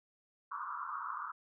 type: band-pass noise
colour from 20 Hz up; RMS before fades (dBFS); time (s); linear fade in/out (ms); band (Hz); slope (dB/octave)
white; -41; 0.51-1.32; 10; 980 to 1400; 96
effects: none